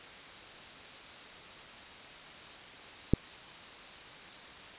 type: click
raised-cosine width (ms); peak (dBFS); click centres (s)
3; -9; 3.136
effects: white hiss -48 dBFS RMS until 4.78 s + resampled to 8000 Hz